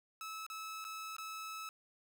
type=tone with dropouts; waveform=sawtooth; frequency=1300 Hz; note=E6; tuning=24 cents flat; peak=-39 dBFS; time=0.21-1.69 s; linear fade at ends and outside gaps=1 ms; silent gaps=0.465-0.5 / 0.843-0.849 / 1.166-1.183 s; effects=none